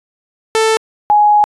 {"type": "tone pair in turn", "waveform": ["sawtooth", "sine"], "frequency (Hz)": [442.3, 835], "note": ["A4", "G#5"], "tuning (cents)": [9, 9], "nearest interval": "major seventh", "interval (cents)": 1100, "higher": "second", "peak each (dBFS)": -6, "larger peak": "neither", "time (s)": [[0.55, 0.77], [1.1, 1.44]], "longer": "second", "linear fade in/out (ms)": 0, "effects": ["resampled to 24000 Hz"]}